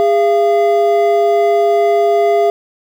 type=tone pair together; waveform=triangle; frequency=408.9 / 682.3 Hz; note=G#4 / F5; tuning=-27 / -41 cents; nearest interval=major sixth; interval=886 cents; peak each=-10 dBFS; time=0-2.5 s; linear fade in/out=0 ms; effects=7-bit